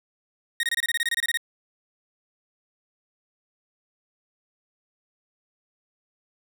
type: tone bursts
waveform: 30% pulse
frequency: 1864.7 Hz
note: A#6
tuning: in tune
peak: -19 dBFS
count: 14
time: 0.6-1.373 s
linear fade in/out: 2 ms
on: 32 ms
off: 25 ms
effects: none